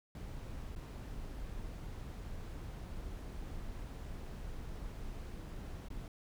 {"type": "noise with dropouts", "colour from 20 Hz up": "brown", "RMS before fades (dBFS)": -44, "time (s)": [0.15, 6.08], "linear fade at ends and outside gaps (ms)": 2, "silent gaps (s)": [[0.752, 0.76], [5.885, 5.902]], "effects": []}